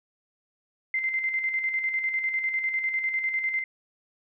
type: tone with tremolo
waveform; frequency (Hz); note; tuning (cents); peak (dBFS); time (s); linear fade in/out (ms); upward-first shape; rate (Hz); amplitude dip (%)
sine; 2080; C7; -11; -23; 0.94-3.64; 2; square; 10; 45
effects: none